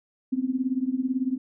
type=tone with tremolo; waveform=sine; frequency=258.9 Hz; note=C4; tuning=18 cents flat; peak=-19 dBFS; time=0.32-1.38 s; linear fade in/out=10 ms; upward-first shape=triangle; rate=18 Hz; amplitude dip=95%; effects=none